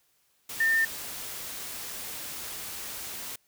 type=tone in noise; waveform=sine; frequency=1806 Hz; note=A6; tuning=45 cents sharp; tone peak=-21 dBFS; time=0.6-0.85 s; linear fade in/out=5 ms; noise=white; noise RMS=-38 dBFS; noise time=0.49-3.36 s; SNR=+14 dB; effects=white hiss -69 dBFS RMS until 3.47 s